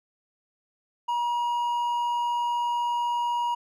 triangle tone with hard clipping, 956 Hz, A#5, 43 cents sharp, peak -25 dBFS, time 1.08-3.55 s, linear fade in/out 10 ms, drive 7 dB, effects none

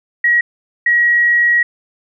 sine tone pair in turn, 1906 / 1906 Hz, A#6 / A#6, +38 / +38 cents, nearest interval unison, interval 0 cents, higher neither, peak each -9 dBFS, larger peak neither, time 0.24-0.41 / 0.86-1.63 s, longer second, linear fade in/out 5 ms, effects none

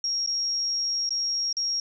sine tone with dropouts, 5588 Hz, F8, in tune, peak -24 dBFS, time 0.04-1.8 s, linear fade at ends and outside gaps 2 ms, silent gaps 0.263-0.273 / 1.092-1.106 / 1.528-1.568 s, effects none

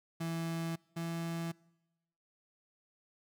35% pulse tone pair in turn, 165.4 / 166.94 Hz, E3 / E3, +6 / +22 cents, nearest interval unison, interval 16 cents, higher second, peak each -33 / -34 dBFS, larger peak first, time 0.2-0.76 / 0.96-1.52 s, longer neither, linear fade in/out 10 ms, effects noise-tail reverb RT60 1.0 s tail -25 dB re dry

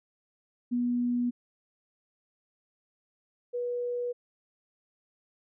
sine tone pair in turn, 243.2 / 486.4 Hz, B3 / B4, -26 / -26 cents, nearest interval octave, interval 1200 cents, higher second, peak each -25 / -29 dBFS, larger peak first, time 0.71-1.31 / 3.53-4.13 s, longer neither, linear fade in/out 20 ms, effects none

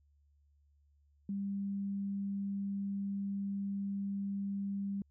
sine tone, 198.6 Hz, G3, 23 cents sharp, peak -34 dBFS, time 1.29-5.02 s, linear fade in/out 2 ms, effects added 72 Hz sine -66 dBFS peak until 5.1 s

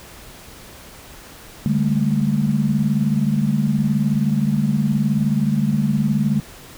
sine chord, D suspended fourth, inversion none, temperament equal with one note detuned, 146.83 / 200.9 / 220 Hz, D3 / G3 / A3, 0 / +43 / 0 cents, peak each -20 dBFS, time 1.66-6.4 s, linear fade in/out 0 ms, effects pink hiss -41 dBFS RMS until 6.77 s

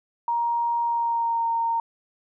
sine tone with pitch glide, 940 to 921.7 Hz, A#5 to A#5, +14 to -20 cents, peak -21 dBFS, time 0.28-1.8 s, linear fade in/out 2 ms, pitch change -34 cents, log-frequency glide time 0.82-1.47 s, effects none

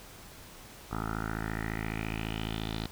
10% pulse tone with low-pass filter sweep, 54.5 Hz, A1, 16 cents flat, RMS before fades -35 dBFS, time 0.91-2.87 s, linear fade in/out 5 ms, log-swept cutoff 1200 to 4100 Hz, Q 4.8, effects pink hiss -50 dBFS RMS until 2.91 s

